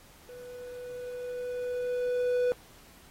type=tone with level ramp; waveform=triangle; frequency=493.9 Hz; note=B4; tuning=in tune; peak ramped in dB=-41 to -21 dBFS; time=0.29-2.52 s; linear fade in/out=0 ms; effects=pink hiss -56 dBFS RMS until 3.1 s + AAC 48 kbps